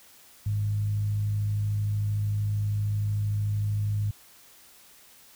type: tone with frequency modulation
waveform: sine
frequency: 103.7 Hz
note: G#2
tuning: 2 cents flat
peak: -24 dBFS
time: 0.46-4.11 s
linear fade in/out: 5 ms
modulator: 53.1 Hz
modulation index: 0.24
effects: white hiss -54 dBFS RMS until 5.35 s